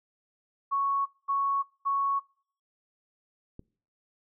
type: tone bursts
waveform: sine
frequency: 1108.7 Hz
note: C#6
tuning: in tune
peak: -24 dBFS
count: 3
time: 0.71-2.2 s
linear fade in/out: 20 ms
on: 350 ms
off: 220 ms
type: click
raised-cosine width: 3 ms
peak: -30 dBFS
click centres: 3.594 s
effects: noise-tail reverb RT60 0.5 s tail -24 dB re dry